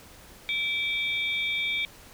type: tone cluster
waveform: sine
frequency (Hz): 2320 / 3296 / 3630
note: D7 / G#7 / A#7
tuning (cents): -22 / -14 / -47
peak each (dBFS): -27 / -35 / -32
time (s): 0.49-1.85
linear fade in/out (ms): 0
effects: pink hiss -50 dBFS RMS until 2.13 s